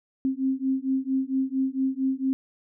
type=beating tone pair; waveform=sine; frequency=263.1 / 267.5 Hz; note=C4 / C4; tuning=+10 / +38 cents; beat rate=4.4 Hz; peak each=-26 dBFS; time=0.25-2.33 s; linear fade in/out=0 ms; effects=none